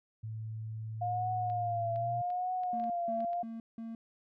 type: tone with pitch glide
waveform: sine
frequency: 110.2 to 120.17 Hz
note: A2 to B2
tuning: +3 to -47 cents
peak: -37 dBFS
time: 0.23-2.22 s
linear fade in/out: 10 ms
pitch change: +150 cents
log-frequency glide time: 1.84-2.09 s
type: tone with vibrato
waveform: sine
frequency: 708 Hz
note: F5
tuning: 23 cents sharp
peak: -31 dBFS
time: 1.01-3.43 s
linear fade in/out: 10 ms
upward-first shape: triangle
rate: 0.82 Hz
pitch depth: 76 cents each way
type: clicks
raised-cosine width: 0.3 ms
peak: -40 dBFS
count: 8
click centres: 1.5 / 1.96 / 2.303 / 2.635 / 2.799 / 2.84 / 3.205 / 3.332 s
type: tone bursts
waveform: triangle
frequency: 227.2 Hz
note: A#3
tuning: 44 cents flat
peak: -37 dBFS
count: 4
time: 2.73-3.95 s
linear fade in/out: 2 ms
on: 170 ms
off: 180 ms
effects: none